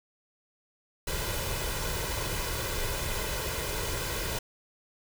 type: noise with comb filter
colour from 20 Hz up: pink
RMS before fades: -32 dBFS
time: 1.07-4.39 s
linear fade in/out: 5 ms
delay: 2 ms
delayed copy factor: +0.6
effects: none

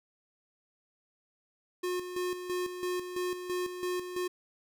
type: tone with tremolo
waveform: square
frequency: 360 Hz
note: F#4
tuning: 47 cents flat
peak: -31 dBFS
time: 1.83-4.28 s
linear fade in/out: 10 ms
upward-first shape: square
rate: 3 Hz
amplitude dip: 60%
effects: none

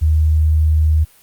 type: tone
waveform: sine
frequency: 77.78 Hz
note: D#2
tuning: in tune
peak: -10 dBFS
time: 0.01-1.05 s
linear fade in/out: 20 ms
effects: white hiss -49 dBFS RMS until 1.22 s + Opus 48 kbps

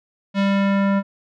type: tone with low-pass filter sweep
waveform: square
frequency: 197.6 Hz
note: G3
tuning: 14 cents sharp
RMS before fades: -18 dBFS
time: 0.34-1.03 s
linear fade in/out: 50 ms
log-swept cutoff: 3500 to 1400 Hz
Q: 1.2
effects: none

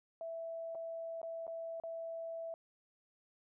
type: tone with dropouts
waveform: sine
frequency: 660 Hz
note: E5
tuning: 2 cents sharp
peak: -40 dBFS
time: 0.21-2.54 s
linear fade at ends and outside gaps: 1 ms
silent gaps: 0.749-0.753 / 1.216-1.23 / 1.468-1.478 / 1.8-1.836 s
effects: none

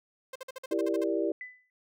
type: tone bursts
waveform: sawtooth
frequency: 523.3 Hz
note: C5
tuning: in tune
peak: -34 dBFS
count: 10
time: 0.33-1.04 s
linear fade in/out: 5 ms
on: 26 ms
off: 50 ms
type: chord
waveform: sine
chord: E half-diminished seventh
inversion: none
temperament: equal with one note detuned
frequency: 331.3 / 392 / 466.2 / 587.3 Hz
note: E4 / G4 / Bb4 / D5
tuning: +9 / 0 / 0 / 0 cents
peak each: -30 / -31 / -34 / -33 dBFS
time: 0.71-1.32 s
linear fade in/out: 5 ms
type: tone with exponential decay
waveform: sine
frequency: 2000 Hz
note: B6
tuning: 21 cents sharp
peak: -35 dBFS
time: 1.41-1.7 s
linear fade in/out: 1 ms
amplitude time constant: 62 ms
effects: none

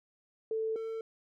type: tone pair in turn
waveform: sine / triangle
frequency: 442.7 / 448.1 Hz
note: A4 / A4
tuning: +11 / +32 cents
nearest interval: unison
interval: 21 cents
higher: second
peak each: -30 / -33 dBFS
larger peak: first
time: 0.51-0.76 / 0.76-1.01 s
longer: neither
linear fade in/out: 2 ms
effects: none

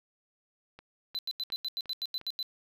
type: click train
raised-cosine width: 0.3 ms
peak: -32 dBFS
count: 5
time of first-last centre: 0.79-2.213 s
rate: 2.81 Hz
type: tone bursts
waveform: triangle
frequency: 4023 Hz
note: B7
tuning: 31 cents sharp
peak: -30 dBFS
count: 11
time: 1.15-2.428 s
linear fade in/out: 0 ms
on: 38 ms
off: 86 ms
effects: none

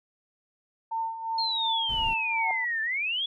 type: tone with tremolo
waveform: sine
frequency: 903 Hz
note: A5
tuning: 45 cents sharp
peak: -26 dBFS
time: 0.91-2.65 s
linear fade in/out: 10 ms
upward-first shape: sine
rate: 2.8 Hz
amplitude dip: 65%
type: exponential two-way sweep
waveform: sine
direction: down then up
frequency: 4296 to 1750 to 3436 Hz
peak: -26 dBFS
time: 1.38-3.26 s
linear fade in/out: 5 ms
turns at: 2.82 s
type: noise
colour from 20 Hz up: brown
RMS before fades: -37 dBFS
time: 1.89-2.14 s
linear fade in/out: 5 ms
type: tone with exponential growth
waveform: sine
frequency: 750 Hz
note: F#5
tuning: 23 cents sharp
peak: -25 dBFS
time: 2.35-2.51 s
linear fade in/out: 1 ms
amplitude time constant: 34 ms
effects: none

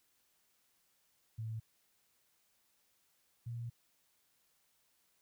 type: tone pair in turn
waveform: sine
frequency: 111.3 / 117.94 Hz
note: A2 / A#2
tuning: +20 / +21 cents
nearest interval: minor second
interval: 101 cents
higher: second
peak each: -38 / -39 dBFS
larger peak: first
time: 1.38-1.6 / 3.46-3.7 s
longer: second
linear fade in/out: 10 ms
effects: white hiss -75 dBFS RMS until 5.21 s

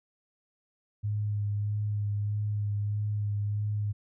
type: tone with vibrato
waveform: sine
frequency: 103.83 Hz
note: G#2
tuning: in tune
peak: -27 dBFS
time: 1.03-3.93 s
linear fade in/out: 20 ms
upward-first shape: sine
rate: 1.6 Hz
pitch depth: 18 cents each way
effects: none

